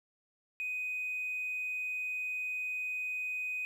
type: tone with hard clipping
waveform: sine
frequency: 2500 Hz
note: D#7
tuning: 8 cents sharp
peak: -34 dBFS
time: 0.6-3.65 s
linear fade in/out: 0 ms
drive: 1 dB
effects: none